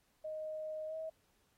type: tone with pitch glide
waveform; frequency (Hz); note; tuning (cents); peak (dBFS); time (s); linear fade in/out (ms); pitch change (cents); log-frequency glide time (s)
sine; 622.3 to 638.7; D#5 to D#5; 0 to +45; -39; 0.24-1.1; 10; +45; 0.87-0.95
effects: pink hiss -75 dBFS RMS until 1.57 s + AAC 48 kbps